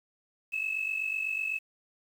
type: tone pair together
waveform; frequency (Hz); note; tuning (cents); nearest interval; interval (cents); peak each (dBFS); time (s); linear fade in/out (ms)
sine; 2589 / 2637; E7 / E7; -32 / 0; unison; 32; -30 / -33; 0.52-1.59; 20
effects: tanh soft clip ceiling -23 dBFS + 9-bit